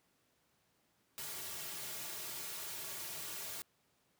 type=noise with comb filter; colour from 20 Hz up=white; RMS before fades=-44 dBFS; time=1.18-3.62 s; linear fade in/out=0 ms; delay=3.9 ms; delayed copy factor=-0.8; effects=pink hiss -75 dBFS RMS until 4.19 s + high-pass 100 Hz 12 dB/octave